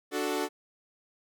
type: chord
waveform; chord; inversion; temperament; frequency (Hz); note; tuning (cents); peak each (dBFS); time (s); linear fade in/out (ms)
sawtooth; D major; none; equal; 293.7 / 370 / 440; D4 / F#4 / A4; 0 / 0 / 0; -29; 0.11-0.49; 50
effects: none